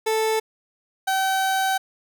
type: tone pair in turn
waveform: 30% pulse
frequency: 440 / 767.1 Hz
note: A4 / G5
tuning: 0 / -38 cents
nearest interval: minor seventh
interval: 962 cents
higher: second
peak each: -17 dBFS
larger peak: neither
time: 0.06-0.4 / 1.07-1.78 s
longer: second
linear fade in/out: 10 ms
effects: none